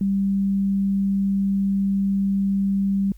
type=tone; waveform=sine; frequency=196.4 Hz; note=G3; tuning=4 cents sharp; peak=-18 dBFS; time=0.01-3.12 s; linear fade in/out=2 ms; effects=added 50 Hz sine -41 dBFS peak until 3.17 s + white hiss -62 dBFS RMS until 3.17 s